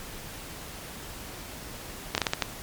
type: slowing click train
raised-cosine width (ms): 0.2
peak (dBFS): -6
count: 6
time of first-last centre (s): 2.15-2.423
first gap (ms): 29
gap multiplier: 1.32
effects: pink hiss -41 dBFS RMS until 2.62 s + MP3 96 kbps